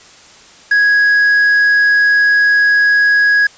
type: tone with quantisation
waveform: triangle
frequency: 1661.2 Hz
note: G#6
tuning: in tune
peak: -6 dBFS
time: 0.71-3.47 s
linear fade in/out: 5 ms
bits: 5
effects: white hiss -41 dBFS RMS until 3.57 s + resampled to 16000 Hz